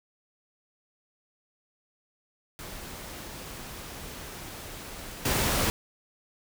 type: noise with level steps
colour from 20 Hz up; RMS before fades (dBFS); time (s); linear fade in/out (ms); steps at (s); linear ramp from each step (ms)
pink; -41 / -26; 2.59-5.7; 0; 5.25; 5
effects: none